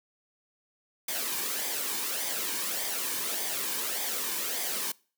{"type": "noise with flanger", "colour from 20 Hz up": "white", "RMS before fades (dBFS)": -32, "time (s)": [1.08, 4.92], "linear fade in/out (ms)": 5, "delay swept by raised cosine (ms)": [0.72, 1.53], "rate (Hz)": 1.7, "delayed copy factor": -0.55, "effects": ["noise-tail reverb RT60 0.4 s tail -24 dB re dry", "high-pass 200 Hz 12 dB/octave"]}